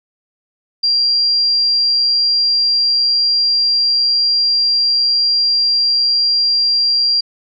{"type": "tone", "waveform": "sine", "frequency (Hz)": 4757, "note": "D8", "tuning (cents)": 21, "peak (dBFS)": -11, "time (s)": [0.83, 7.21], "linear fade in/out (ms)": 10, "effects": []}